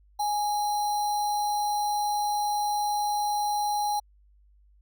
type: tone with sample-and-hold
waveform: sine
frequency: 830.6 Hz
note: G#5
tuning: in tune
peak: -24 dBFS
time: 0.19-4 s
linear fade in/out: 10 ms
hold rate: 4900 Hz
effects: added 50 Hz sine -56 dBFS peak until 4.81 s